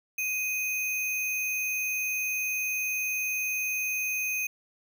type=tone with sample-and-hold; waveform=sine; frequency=2500 Hz; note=D#7; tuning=8 cents sharp; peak=-27 dBFS; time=0.18-4.47 s; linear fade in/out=5 ms; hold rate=8820 Hz; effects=none